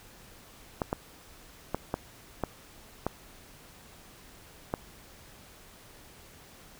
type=clicks; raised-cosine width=1 ms; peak=-14 dBFS; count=7; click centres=0.818 / 0.929 / 1.746 / 1.941 / 2.437 / 3.066 / 4.739 s; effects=pink hiss -53 dBFS RMS until 6.79 s